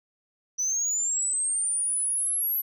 sine linear sweep, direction up, 5920 to 11840 Hz, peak -22 dBFS, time 0.58-2.62 s, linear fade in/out 20 ms, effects tanh soft clip ceiling -22 dBFS

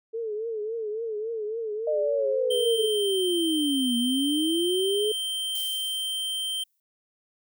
sine tone with vibrato, 440 Hz, A4, in tune, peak -28 dBFS, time 0.13-2.88 s, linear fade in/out 20 ms, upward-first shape triangle, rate 3.6 Hz, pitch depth 110 cents each way
sine linear two-way sweep, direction down then up, 616 to 234.2 to 431.9 Hz, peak -23 dBFS, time 1.87-5.12 s, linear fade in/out 5 ms, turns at 3.97 s
square tone, 3130 Hz, G7, 3 cents flat, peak -28 dBFS, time 2.5-6.64 s, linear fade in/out 10 ms
violet noise with exponential decay, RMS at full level -35 dBFS, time 5.55-6.8 s, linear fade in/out 2 ms, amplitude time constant 270 ms
effects none

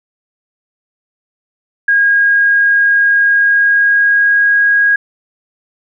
sine tone with pitch glide, 1632 to 1642.4 Hz, G#6 to G#6, -31 to -20 cents, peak -7 dBFS, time 1.88-4.96 s, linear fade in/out 5 ms, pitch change +11 cents, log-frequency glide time 3.27-4.59 s, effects none

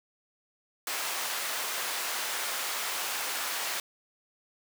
pink high-pass noise, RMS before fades -33 dBFS, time 0.87-3.8 s, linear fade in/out 2 ms, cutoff 860 Hz, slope 12 dB/octave, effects none

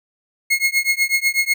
40% pulse tone with tremolo, 2162 Hz, C#7, 44 cents flat, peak -11 dBFS, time 0.5-1.54 s, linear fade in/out 10 ms, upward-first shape triangle, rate 8.1 Hz, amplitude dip 100%, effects none

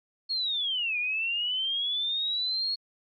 sine linear two-way sweep, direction down then up, 4345 to 2407 to 4345 Hz, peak -26 dBFS, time 0.29-2.76 s, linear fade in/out 20 ms, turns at 0.98 s, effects MP3 96 kbps

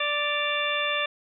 harmonic tone with a mistuned harmonic, 587.3 Hz, D5, in tune, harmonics 1 / 2 / 3 / 4 / 5 / 6, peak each -31 / -31 / -31 / -31 / -31 / -31 dBFS, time 0-1.06 s, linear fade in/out 5 ms, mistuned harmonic 5, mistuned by -100 cents, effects none

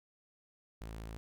sawtooth tone, 55 Hz, A1, in tune, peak -39 dBFS, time 0.81-1.17 s, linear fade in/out 0 ms, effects none

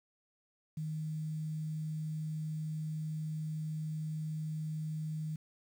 sine tone with quantisation, 155.56 Hz, D#3, in tune, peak -35 dBFS, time 0.77-5.36 s, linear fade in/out 5 ms, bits 10, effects none

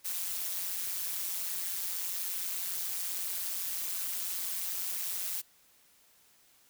blue noise with amplitude modulation, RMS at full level -32 dBFS, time 0.04-5.42 s, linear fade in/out 20 ms, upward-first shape sine, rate 181 Hz, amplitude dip 75%, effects white hiss -64 dBFS RMS until 6.69 s

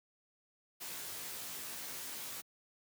white noise with comb filter, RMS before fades -44 dBFS, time 0.8-2.42 s, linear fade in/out 20 ms, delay 16 ms, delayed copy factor -0.75, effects high-pass 80 Hz 12 dB/octave

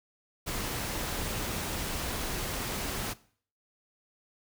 pink noise, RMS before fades -34 dBFS, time 0.46-3.14 s, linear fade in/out 20 ms, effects noise-tail reverb RT60 0.5 s tail -19 dB re dry

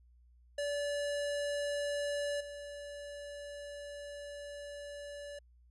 square tone with level steps, 577 Hz, D5, 31 cents flat, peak -34 / -44 dBFS, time 0.58-5.39 s, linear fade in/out 5 ms, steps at 2.4 s, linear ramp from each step 10 ms, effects added 60 Hz sine -60 dBFS peak until 5.7 s + resampled to 24000 Hz

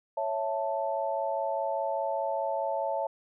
sine chord, A major, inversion first, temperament equal, 554.4 / 659.3 / 880 Hz, C#5 / E5 / A5, 0 / 0 / 0 cents, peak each -32 dBFS, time 0.17-3.07 s, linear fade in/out 5 ms, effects none

